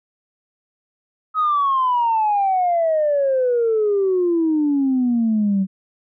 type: exponential sweep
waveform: sine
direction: down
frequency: 1280 to 188.1 Hz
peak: -14 dBFS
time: 1.34-5.67 s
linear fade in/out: 50 ms
effects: tanh soft clip ceiling -11 dBFS